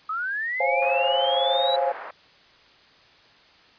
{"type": "linear sweep", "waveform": "sine", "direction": "up", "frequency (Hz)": [1244.5, 3951], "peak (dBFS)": -25, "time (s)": [0.09, 1.76], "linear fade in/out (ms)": 5}
{"type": "chord", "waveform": "sine", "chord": "Db major seventh", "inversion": "third", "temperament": "equal with one note detuned", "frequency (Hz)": [523.3, 545.2, 698.5, 830.6], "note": ["C5", "Db5", "F5", "Ab5"], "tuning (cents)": [0, -29, 0, 0], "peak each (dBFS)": -26, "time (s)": [0.6, 1.92], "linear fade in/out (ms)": 5}
{"type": "band-pass noise", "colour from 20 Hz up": "pink", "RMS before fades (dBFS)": -38, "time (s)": [0.82, 2.11], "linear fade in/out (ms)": 5, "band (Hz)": [540, 1900], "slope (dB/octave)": 24}
{"effects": ["white hiss -54 dBFS RMS until 3.78 s", "resampled to 11025 Hz"]}